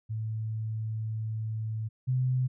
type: tone pair in turn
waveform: sine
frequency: 110 / 127.86 Hz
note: A2 / C3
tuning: 0 / -40 cents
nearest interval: minor third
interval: 260 cents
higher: second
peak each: -30 / -24 dBFS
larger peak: second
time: 0.09-1.89 / 2.07-2.48 s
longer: first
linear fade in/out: 20 ms
effects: none